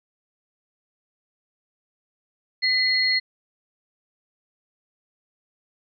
sine tone pair together, 2022 / 4284 Hz, B6 / C8, +40 / +40 cents, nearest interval octave + minor second, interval 1300 cents, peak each -21 dBFS, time 2.62-3.2 s, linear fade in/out 20 ms, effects none

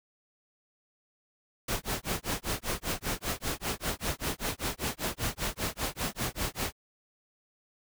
pink noise with tremolo, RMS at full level -30 dBFS, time 1.68-6.73 s, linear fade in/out 5 ms, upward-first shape sine, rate 5.1 Hz, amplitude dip 100%, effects none

